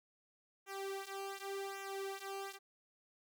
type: tone with flanger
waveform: sawtooth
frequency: 392 Hz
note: G4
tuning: in tune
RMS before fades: -44 dBFS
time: 0.66-2.59 s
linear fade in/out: 50 ms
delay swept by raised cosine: 0.22 to 3.12 ms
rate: 0.88 Hz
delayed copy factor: -0.9
effects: none